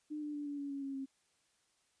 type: tone with pitch steps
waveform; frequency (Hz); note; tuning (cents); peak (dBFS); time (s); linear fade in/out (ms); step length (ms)
sine; 301.6 / 296.8 / 292 / 287.3 / 282.7 / 278.2 / 273.7 / 269.3; D4 / D4 / D4 / D4 / C#4 / C#4 / C#4 / C#4; +46 / +18 / -10 / -38 / +34 / +6 / -22 / -50; -38; 0.1-1.06; 20; 120
effects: white hiss -75 dBFS RMS until 2 s + resampled to 22050 Hz